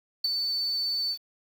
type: tone with ADSR envelope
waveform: sine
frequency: 4508 Hz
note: C#8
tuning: 28 cents sharp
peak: -18 dBFS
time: 0.24-1.18 s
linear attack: 6 ms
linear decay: 19 ms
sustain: -7 dB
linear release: 74 ms
effects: tanh soft clip ceiling -20 dBFS + 8-bit